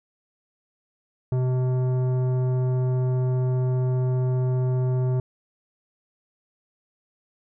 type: tone with tanh clipping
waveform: sine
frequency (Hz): 127.5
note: C3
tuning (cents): -44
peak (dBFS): -22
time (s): 1.32-5.2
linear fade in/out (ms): 2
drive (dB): 13
effects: none